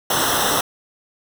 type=noise with comb filter; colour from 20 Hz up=pink; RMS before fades=-19 dBFS; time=0.1-0.61 s; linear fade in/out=5 ms; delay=0.43 ms; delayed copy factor=-0.95; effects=none